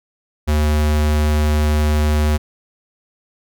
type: tone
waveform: square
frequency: 75.5 Hz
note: D2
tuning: 48 cents sharp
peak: -14 dBFS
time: 0.47-2.38 s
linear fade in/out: 20 ms
effects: none